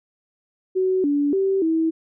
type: tone with pitch steps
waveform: sine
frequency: 374.3 / 288 / 387 / 323.5 Hz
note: F#4 / D4 / G4 / E4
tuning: +20 / -34 / -22 / -32 cents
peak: -17 dBFS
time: 0.75-1.91 s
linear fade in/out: 20 ms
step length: 290 ms
effects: none